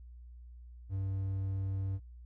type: tone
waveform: triangle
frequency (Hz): 96.6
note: G2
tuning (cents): -25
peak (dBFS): -30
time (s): 0.89-2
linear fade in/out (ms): 50
effects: added 60 Hz sine -48 dBFS peak until 2.25 s